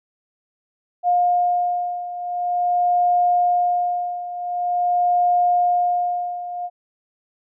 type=beating tone pair; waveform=sine; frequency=710 / 710.46 Hz; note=F5 / F5; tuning=+28 / +29 cents; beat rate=0.46 Hz; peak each=-18 / -22 dBFS; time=1.03-6.7 s; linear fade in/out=50 ms; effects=none